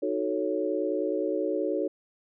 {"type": "chord", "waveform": "sine", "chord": "D# half-diminished seventh", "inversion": "none", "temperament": "equal", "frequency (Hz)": [311.1, 370, 440, 554.4], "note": ["D#4", "F#4", "A4", "C#5"], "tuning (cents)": [0, 0, 0, 0], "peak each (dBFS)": -31, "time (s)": [0.02, 1.88], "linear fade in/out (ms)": 10, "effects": []}